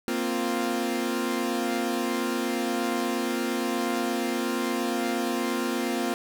sawtooth chord, Bb suspended second, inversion none, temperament equal, 233.1 / 261.6 / 349.2 Hz, Bb3 / C4 / F4, 0 / 0 / 0 cents, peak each -26 dBFS, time 0.08-6.14 s, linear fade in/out 0 ms, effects none

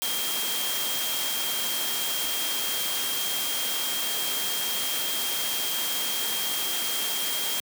sine tone in noise, 3216 Hz, G7, 44 cents sharp, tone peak -31 dBFS, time 0.02-7.6 s, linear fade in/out 0 ms, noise white, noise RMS -29 dBFS, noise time 0.02-7.6 s, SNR -5 dB, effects high-pass 200 Hz 12 dB/octave

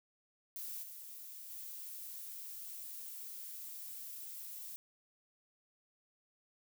violet noise with level steps, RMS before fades -44 / -50 / -47 dBFS, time 0.56-4.76 s, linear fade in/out 0 ms, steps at 0.82 / 1.49 s, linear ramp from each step 20 ms, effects none

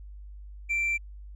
triangle tone with tanh clipping, 2349 Hz, D7, in tune, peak -25 dBFS, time 0.69-0.98 s, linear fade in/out 20 ms, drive 6 dB, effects added 50 Hz sine -41 dBFS peak until 1.35 s

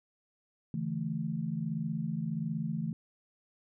sine chord, D suspended second, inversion none, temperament equal with one note detuned, 143.4 / 164.81 / 220 Hz, D3 / E3 / A3, -41 / 0 / 0 cents, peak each -38 / -34 / -36 dBFS, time 0.74-2.93 s, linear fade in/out 2 ms, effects none

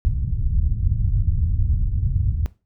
white low-pass noise, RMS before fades -20 dBFS, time 0.05-2.46 s, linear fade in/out 0 ms, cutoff 100 Hz, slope 24 dB/octave, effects noise-tail reverb RT60 0.3 s tail -18 dB re dry

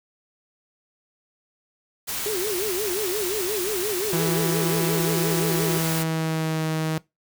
white noise, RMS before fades -29 dBFS, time 2.07-6.04 s, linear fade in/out 20 ms
sine tone with vibrato, 391.9 Hz, G4, in tune, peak -25 dBFS, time 2.26-5.78 s, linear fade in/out 0 ms, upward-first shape sine, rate 5.7 Hz, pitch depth 190 cents each way
sawtooth tone with pitch glide, 164.81 to 158.28 Hz, E3 to D#3, 0 to +30 cents, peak -19 dBFS, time 4.13-6.98 s, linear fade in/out 0 ms, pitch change -70 cents, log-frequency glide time 5.38-6.65 s
effects noise-tail reverb RT60 0.2 s tail -21 dB re dry

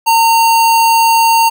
sine tone with sample-and-hold, 913 Hz, A#5, 36 cents flat, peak -6 dBFS, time 0.06-1.5 s, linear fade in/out 20 ms, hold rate 3675 Hz, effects none

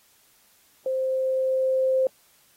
sine tone with level ramp, 523.3 Hz, C5, in tune, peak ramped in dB -23 to -18 dBFS, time 0.86-2.07 s, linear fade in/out 2 ms, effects white hiss -60 dBFS RMS until 2.56 s + AAC 48 kbps

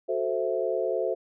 sine chord, F# half-diminished seventh, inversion none, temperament equal, 370 / 440 / 523.3 / 659.3 Hz, F#4 / A4 / C5 / E5, 0 / 0 / 0 / 0 cents, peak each -31 / -30 / -29 / -31 dBFS, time 0.08-1.15 s, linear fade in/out 20 ms, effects none

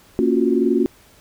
sine chord, Gb major seventh, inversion first, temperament equal, 233.1 / 277.2 / 349.2 / 370 Hz, Bb3 / Db4 / F4 / Gb4, 0 / 0 / 0 / 0 cents, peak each -20 dBFS, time 0.19-0.86 s, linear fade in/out 0 ms, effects pink hiss -51 dBFS RMS until 1.2 s

